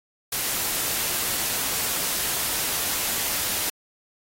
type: noise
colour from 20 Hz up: white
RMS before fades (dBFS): -26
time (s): 0.32-3.7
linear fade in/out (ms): 5
effects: AAC 48 kbps